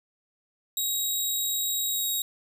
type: tone with pitch glide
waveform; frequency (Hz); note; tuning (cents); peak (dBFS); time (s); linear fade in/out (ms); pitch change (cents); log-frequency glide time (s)
10% pulse; 3814 to 3790; A#7 to A#7; +39 to +28; -19; 0.77-2.22; 2; -11; 1.87-2.06
effects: none